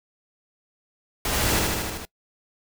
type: noise with echo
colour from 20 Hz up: pink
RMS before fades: -25 dBFS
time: 1.25-1.59 s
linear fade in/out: 2 ms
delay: 77 ms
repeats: 6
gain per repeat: -2 dB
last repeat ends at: 2.052 s
effects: noise-tail reverb RT60 0.1 s tail -23 dB re dry